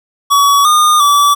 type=tone with pitch steps; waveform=square; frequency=1132 / 1219 / 1153 Hz; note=C#6 / D#6 / D6; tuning=+36 / -36 / -32 cents; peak=-7 dBFS; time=0.3-1.35 s; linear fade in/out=20 ms; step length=350 ms; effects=8-bit